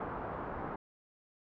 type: low-pass noise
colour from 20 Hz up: white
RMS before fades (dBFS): -40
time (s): 0-0.76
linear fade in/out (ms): 5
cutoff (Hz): 1200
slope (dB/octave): 24
effects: none